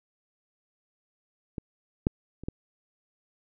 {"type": "clicks", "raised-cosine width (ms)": 3, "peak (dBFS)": [-20, -9, -28, -17], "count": 4, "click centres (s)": [1.582, 2.069, 2.436, 2.485], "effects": []}